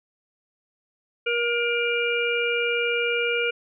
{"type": "harmonic tone", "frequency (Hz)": 474, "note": "A#4", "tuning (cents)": 29, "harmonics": [1, 3, 5, 6], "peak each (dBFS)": [-25, -28, -26, -30], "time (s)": [1.26, 3.51], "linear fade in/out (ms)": 10, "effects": []}